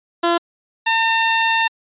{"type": "tone pair in turn", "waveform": "15% pulse", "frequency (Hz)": [341.6, 905.1], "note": ["F4", "A5"], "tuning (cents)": [-38, 49], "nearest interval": "octave + perfect fourth", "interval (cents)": 1687, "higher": "second", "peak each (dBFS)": -8, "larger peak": "neither", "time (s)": [[0.23, 0.38], [0.86, 1.68]], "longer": "second", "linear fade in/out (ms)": 10, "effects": ["resampled to 8000 Hz"]}